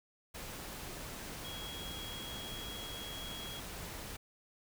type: tone in noise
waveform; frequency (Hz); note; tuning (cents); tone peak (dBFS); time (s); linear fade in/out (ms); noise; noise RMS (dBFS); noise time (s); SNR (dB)
sine; 3300; G#7; -12; -45; 1.44-3.6; 10; pink; -45; 0.34-4.17; -3
effects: none